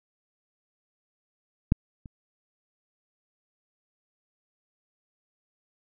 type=clicks; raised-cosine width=5 ms; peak=-7 / -30 dBFS; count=2; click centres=1.721 / 2.058 s; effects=none